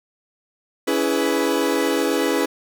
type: chord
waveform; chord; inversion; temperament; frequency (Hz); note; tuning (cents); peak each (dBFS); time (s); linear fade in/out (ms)
40% pulse; C# minor seventh; none; equal with one note detuned; 281.5 / 329.6 / 415.3 / 493.9; C#4 / E4 / G#4 / B4; +27 / 0 / 0 / 0; -23; 0.87-2.46; 10
effects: none